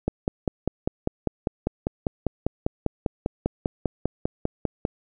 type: click train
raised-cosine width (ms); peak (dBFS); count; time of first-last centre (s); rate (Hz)
2; -9; 25; 0.08-4.851; 5.03
effects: none